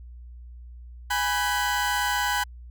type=tone cluster; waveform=30% pulse; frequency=826 / 984 / 1514 Hz; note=G#5 / B5 / F#6; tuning=-10 / -7 / +39 cents; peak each=-25 dBFS; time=1.1-2.44 s; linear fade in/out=10 ms; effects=added 60 Hz sine -40 dBFS peak until 2.7 s